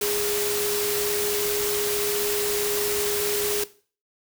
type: tone in noise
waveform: sine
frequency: 412.9 Hz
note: G#4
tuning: 10 cents flat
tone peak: -26 dBFS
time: 0.01-3.64 s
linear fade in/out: 5 ms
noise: white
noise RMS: -27 dBFS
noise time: 0.01-3.64 s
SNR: -2 dB
effects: noise-tail reverb RT60 0.4 s tail -17 dB re dry